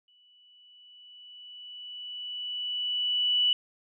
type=tone with exponential growth; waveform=sine; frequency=2960 Hz; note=F#7; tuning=in tune; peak=-20 dBFS; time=0.08-3.53 s; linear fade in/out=2 ms; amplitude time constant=750 ms; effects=none